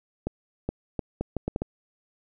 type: accelerating click train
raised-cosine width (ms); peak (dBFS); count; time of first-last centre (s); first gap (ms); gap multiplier
2; -14; 8; 0.27-1.62; 420; 0.72
effects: none